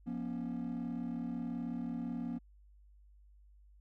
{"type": "chord", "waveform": "triangle", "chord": "Bb minor", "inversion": "second", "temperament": "equal with one note detuned", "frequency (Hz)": [174.61, 238.7, 277.2], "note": ["F3", "Bb3", "Db4"], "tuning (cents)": [0, 41, 0], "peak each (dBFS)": [-40, -35, -40], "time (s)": [0.06, 2.39], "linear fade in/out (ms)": 20, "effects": ["tanh soft clip ceiling -30 dBFS", "added 50 Hz sine -58 dBFS peak until 3.8 s"]}